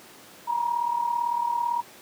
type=tone with amplitude modulation; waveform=sine; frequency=950 Hz; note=A#5; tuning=33 cents sharp; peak=-20 dBFS; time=0.47-1.82 s; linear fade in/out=20 ms; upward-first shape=sine; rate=37.9 Hz; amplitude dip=70%; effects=pink hiss -48 dBFS RMS until 2.01 s + high-pass 200 Hz 12 dB/octave

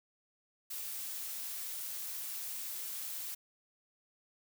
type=noise; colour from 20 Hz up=blue; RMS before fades=-41 dBFS; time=0.7-3.35 s; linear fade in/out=10 ms; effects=none

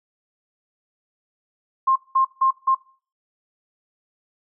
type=tone bursts at uneven times; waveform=sine; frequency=1061 Hz; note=C6; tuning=24 cents sharp; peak=-14 dBFS; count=4; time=1.87-1.96 / 2.15-2.25 / 2.41-2.51 / 2.67-2.75 s; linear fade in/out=10 ms; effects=noise-tail reverb RT60 0.4 s tail -20 dB re dry

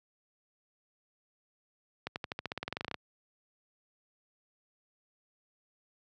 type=accelerating click train; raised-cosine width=0.3 ms; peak=-19 dBFS; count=17; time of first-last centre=2.07-2.943 s; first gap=89 ms; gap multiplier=0.93; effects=high-pass 80 Hz 12 dB/octave

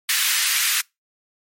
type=high-pass noise; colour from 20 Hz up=pink; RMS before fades=-20 dBFS; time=0.09-0.81 s; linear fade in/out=2 ms; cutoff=1600 Hz; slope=24 dB/octave; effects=noise-tail reverb RT60 0.2 s tail -25 dB re dry + MP3 64 kbps

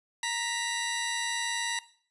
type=tone pair together; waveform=15% pulse; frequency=932.3 / 1964.1 Hz; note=A#5 / B6; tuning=0 / -10 cents; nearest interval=octave + minor second; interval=1290 cents; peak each=-26 dBFS; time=0.23-1.79 s; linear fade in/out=2 ms; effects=noise-tail reverb RT60 0.5 s tail -17 dB re dry + resampled to 24000 Hz

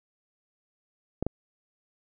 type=clicks; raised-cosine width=2 ms; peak=-14 dBFS; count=2; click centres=1.226 / 1.266 s; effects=none

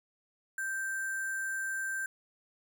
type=tone with sample-and-hold; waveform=sine; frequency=1568 Hz; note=G6; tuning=in tune; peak=-32 dBFS; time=0.58-2.06 s; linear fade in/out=2 ms; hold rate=8820 Hz; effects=none

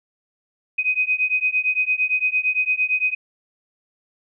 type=beating tone pair; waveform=sine; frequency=2504 / 2512.8 Hz; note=D#7 / D#7; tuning=+10 / +16 cents; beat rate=8.8 Hz; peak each=-21 dBFS; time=0.78-3.15 s; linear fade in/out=10 ms; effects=none

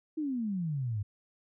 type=exponential sweep; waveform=sine; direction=down; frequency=322.2 to 98 Hz; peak=-30 dBFS; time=0.17-1.03 s; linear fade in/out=10 ms; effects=none

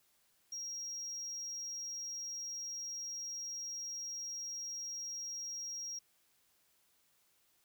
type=tone; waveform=triangle; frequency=5620 Hz; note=F8; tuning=10 cents sharp; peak=-38 dBFS; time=0.52-5.99 s; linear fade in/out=5 ms; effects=tanh soft clip ceiling -34 dBFS + white hiss -73 dBFS RMS until 7.64 s

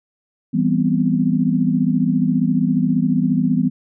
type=chord; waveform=sine; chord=C major seventh; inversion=first; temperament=equal; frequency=164.81 / 196 / 246.9 / 261.6 Hz; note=E3 / G3 / B3 / C4; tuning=0 / 0 / 0 / 0 cents; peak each=-20 / -20 / -18 / -23 dBFS; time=0.53-3.7 s; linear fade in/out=20 ms; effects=none

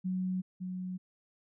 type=tone pair in turn; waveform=sine; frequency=185 / 183.72 Hz; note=F#3 / F#3; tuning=0 / -12 cents; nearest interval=unison; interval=12 cents; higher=first; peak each=-30 / -35 dBFS; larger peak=first; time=0.04-0.42 / 0.6-0.98 s; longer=neither; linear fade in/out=20 ms; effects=none

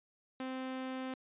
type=tone; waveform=sawtooth; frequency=260 Hz; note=C4; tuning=11 cents flat; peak=-34 dBFS; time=0.4-1.14 s; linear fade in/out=2 ms; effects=resampled to 8000 Hz

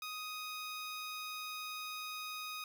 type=tone; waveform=15% pulse; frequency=1249 Hz; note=D#6; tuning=6 cents sharp; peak=-35 dBFS; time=0.02-2.64 s; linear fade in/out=2 ms; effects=none

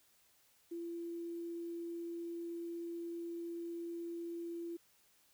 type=tone with quantisation; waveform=sine; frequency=339.5 Hz; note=F4; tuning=49 cents flat; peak=-40 dBFS; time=0.71-4.77 s; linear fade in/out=10 ms; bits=11; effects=white hiss -70 dBFS RMS until 5.33 s

